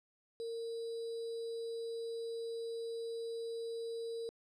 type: tone with sample-and-hold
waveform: sine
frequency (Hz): 459.9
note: A#4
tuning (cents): -23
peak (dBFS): -38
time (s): 0.4-4.29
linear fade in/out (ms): 0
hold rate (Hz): 4410
effects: low-pass 7000 Hz 12 dB/octave